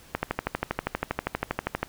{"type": "click train", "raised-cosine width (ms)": 0.5, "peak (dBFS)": -10, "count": 22, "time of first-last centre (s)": [0.15, 1.83], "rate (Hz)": 12.5, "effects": ["pink hiss -52 dBFS RMS until 1.88 s"]}